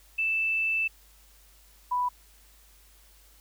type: tone pair in turn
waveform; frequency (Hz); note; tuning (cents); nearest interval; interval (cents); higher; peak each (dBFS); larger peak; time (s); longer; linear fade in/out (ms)
sine; 2644 / 988.4; E7 / B5; +5 / +1; octave + perfect fourth; 1704; first; -24 / -24; neither; 0.18-0.88 / 1.91-2.09; first; 10
effects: added 50 Hz sine -57 dBFS peak until 3.4 s + white hiss -59 dBFS RMS until 3.4 s